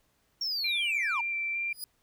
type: linear sweep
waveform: triangle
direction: down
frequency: 5588 to 862 Hz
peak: -28 dBFS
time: 0.41-1.21 s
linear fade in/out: 5 ms
type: tone with vibrato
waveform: sine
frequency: 2358 Hz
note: D7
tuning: 6 cents sharp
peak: -29 dBFS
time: 0.64-1.73 s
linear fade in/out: 5 ms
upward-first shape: square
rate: 2.2 Hz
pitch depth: 11 cents each way
type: tone with exponential growth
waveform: 15% pulse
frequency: 4938 Hz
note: D#8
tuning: 14 cents flat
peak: -26 dBFS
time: 1.68-1.84 s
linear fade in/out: 1 ms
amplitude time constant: 34 ms
effects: pink hiss -71 dBFS RMS until 2.02 s